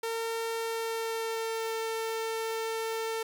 sawtooth tone with pitch glide, 455.1 to 448.8 Hz, A#4 to A4, -42 to +34 cents, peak -27 dBFS, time 0.03-3.23 s, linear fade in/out 5 ms, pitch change -24 cents, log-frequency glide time 0.54-1.74 s, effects 11-bit

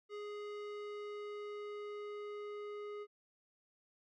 square tone with low-pass filter sweep, 415.3 Hz, G#4, in tune, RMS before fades -45 dBFS, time 0.09-3.07 s, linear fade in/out 50 ms, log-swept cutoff 3700 to 2000 Hz, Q 0.7, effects none

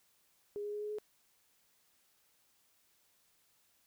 sine tone with pitch steps, 411.4 / 414.3 / 417.1 / 420 / 423 Hz, G#4 / G#4 / G#4 / G#4 / G#4, -16 / -4 / +7 / +19 / +32 cents, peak -37 dBFS, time 0.56-0.985 s, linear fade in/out 0 ms, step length 85 ms, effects white hiss -72 dBFS RMS until 3.86 s

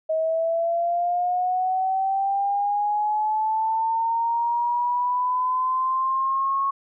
sine linear sweep, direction up, 633 to 1100 Hz, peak -20 dBFS, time 0.09-6.71 s, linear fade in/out 10 ms, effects none

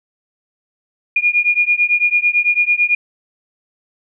sine beating tone pair, 2427 / 2436 Hz, D#7 / D#7, -44 / -37 cents, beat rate 9 Hz, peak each -15 dBFS, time 1.16-2.95 s, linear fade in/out 5 ms, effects none

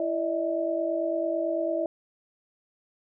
sine tone cluster, 333.6 / 593 / 642 Hz, E4 / D5 / E5, +21 / +17 / -46 cents, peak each -30 / -30 / -28 dBFS, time 0-1.86 s, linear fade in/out 2 ms, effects none

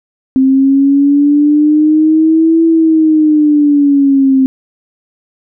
sine linear two-way sweep, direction up then down, 262.4 to 329.6 to 262.4 Hz, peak -5 dBFS, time 0.36-4.46 s, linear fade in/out 0 ms, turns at 2.64 s, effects none

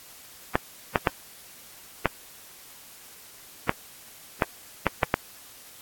clicks, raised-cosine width 0.5 ms, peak -3 dBFS, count 9, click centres 0.555 / 0.958 / 1.072 / 2.057 / 3.694 / 4.422 / 4.867 / 5.032 / 5.141 s, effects white hiss -48 dBFS RMS until 5.81 s + AAC 64 kbps

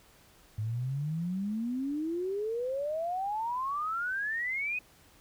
sine exponential sweep, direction up, 104.3 to 2538 Hz, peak -30 dBFS, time 0.58-4.79 s, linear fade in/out 5 ms, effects pink hiss -60 dBFS RMS until 5.2 s

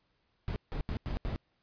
brown noise bursts at uneven times, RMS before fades -34 dBFS, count 5, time 0.48-0.56 / 0.72-0.81 / 0.89-0.97 / 1.06-1.17 / 1.25-1.36 s, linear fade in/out 0 ms, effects pink hiss -75 dBFS RMS until 1.62 s + resampled to 11025 Hz

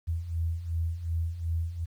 sine beating tone pair, 81.1 / 83.8 Hz, E2 / E2, -28 / +29 cents, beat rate 2.7 Hz, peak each -34 / -29 dBFS, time 0.07-1.86 s, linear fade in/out 20 ms, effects 10-bit

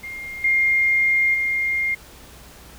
sine tone with level steps, 2120 Hz, C7, 22 cents sharp, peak -30 / -15 / -19 dBFS, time 0.03-1.95 s, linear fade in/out 10 ms, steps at 0.44 / 1.34 s, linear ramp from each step 5 ms, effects added 60 Hz sine -48 dBFS peak until 2.78 s + pink hiss -45 dBFS RMS until 2.78 s

